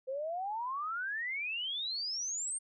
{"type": "exponential sweep", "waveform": "sine", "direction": "up", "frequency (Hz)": [510, 8870], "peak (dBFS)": -34, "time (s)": [0.07, 2.59], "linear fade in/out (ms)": 20, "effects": []}